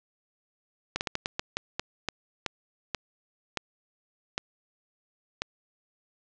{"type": "slowing click train", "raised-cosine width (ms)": 0.2, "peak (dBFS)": -11, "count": 14, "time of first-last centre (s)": [0.96, 5.42], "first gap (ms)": 49, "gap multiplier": 1.29, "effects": ["low-pass 7000 Hz 12 dB/octave"]}